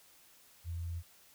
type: tone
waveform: sine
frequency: 84.8 Hz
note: E2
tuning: 50 cents sharp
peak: -36 dBFS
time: 0.64-1.03 s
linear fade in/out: 50 ms
effects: white hiss -62 dBFS RMS until 1.34 s